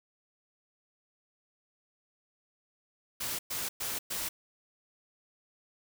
white noise bursts, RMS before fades -35 dBFS, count 4, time 3.2-4.29 s, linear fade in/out 10 ms, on 190 ms, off 110 ms, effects none

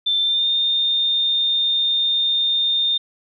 sine tone with pitch glide, 3551 to 3634 Hz, A7 to A#7, +15 to -45 cents, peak -16 dBFS, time 0.06-2.98 s, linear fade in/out 10 ms, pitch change +40 cents, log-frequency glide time 0.21-0.47 s, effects none

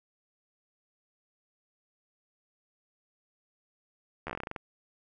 slowing click train, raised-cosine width 0.5 ms, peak -21 dBFS, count 12, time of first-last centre 4.27-4.562 s, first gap 12 ms, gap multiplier 1.15, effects none

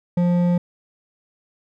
triangle tone with hard clipping, 175.7 Hz, F3, 11 cents sharp, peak -17 dBFS, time 0.17-0.58 s, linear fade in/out 5 ms, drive 12 dB, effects none

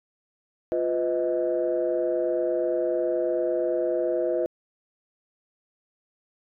sine tone cluster, 350.1 / 502 / 631 Hz, F4 / B4 / D#5, +4 / +28 / +24 cents, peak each -26 dBFS, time 0.72-4.46 s, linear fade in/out 0 ms, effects tanh soft clip ceiling -15 dBFS

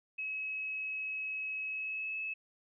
sine tone with pitch glide, 2566 to 2594 Hz, E7 to E7, -47 to -28 cents, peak -35 dBFS, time 0.18-2.34 s, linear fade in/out 10 ms, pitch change +19 cents, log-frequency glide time 1.66-2.18 s, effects none

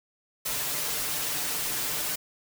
white noise with comb filter, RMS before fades -30 dBFS, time 0.45-2.16 s, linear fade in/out 10 ms, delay 6.7 ms, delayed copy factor +0.6, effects none

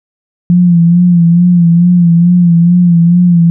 sine tone with vibrato, 173.1 Hz, F3, 15 cents flat, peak -3 dBFS, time 0.5-3.5 s, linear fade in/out 0 ms, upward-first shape sine, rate 2.3 Hz, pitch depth 52 cents each way, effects none

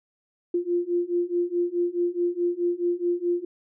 sine beating tone pair, 347.1 / 351.8 Hz, F4 / F4, -11 / +13 cents, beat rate 4.7 Hz, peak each -26 / -25 dBFS, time 0.54-3.45 s, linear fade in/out 5 ms, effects none

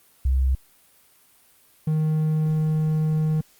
sine / triangle tone pair in turn, 65.5 / 155.79 Hz, C2 / D#3, +2 / +3 cents, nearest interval octave + minor third, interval 1501 cents, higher second, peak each -17 dBFS, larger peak neither, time 0.25-0.55 / 1.87-3.41 s, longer second, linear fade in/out 5 ms, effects white hiss -57 dBFS RMS until 3.59 s + Opus 32 kbps

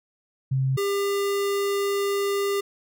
sine / square tone pair in turn, 132.9 / 400.2 Hz, C3 / G4, +27 / +36 cents, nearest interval octave + perfect fifth, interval 1909 cents, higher second, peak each -20 / -23 dBFS, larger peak first, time 0.51-0.77 / 0.77-2.61 s, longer second, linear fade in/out 10 ms, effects none

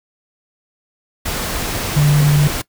sine tone in noise, 146.83 Hz, D3, in tune, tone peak -9 dBFS, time 1.96-2.48 s, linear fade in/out 10 ms, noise pink, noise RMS -22 dBFS, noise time 1.25-2.62 s, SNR +10 dB, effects noise-tail reverb RT60 0.1 s tail -20 dB re dry

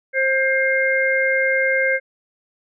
harmonic tone, 530 Hz, C5, 22 cents sharp, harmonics 1 / 3 / 4, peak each -20 / -20 / -20 dBFS, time 0.13-2 s, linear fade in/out 50 ms, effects none

